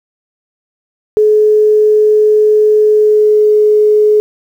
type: tone with pitch glide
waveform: sine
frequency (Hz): 426.2 to 423.7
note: G#4 to G#4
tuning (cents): +45 to +35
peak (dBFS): -5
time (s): 1.17-4.2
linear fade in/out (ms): 0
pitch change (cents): -10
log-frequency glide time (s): 2.8-3.58
effects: 7-bit